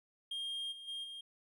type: tone with level steps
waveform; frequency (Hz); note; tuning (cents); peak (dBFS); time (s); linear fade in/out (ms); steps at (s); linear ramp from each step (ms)
triangle; 3220; G7; +46; -36 / -46 / -38 / -43; 0.31-1.21; 5; 0.71 / 0.87 / 1.03; 20
effects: none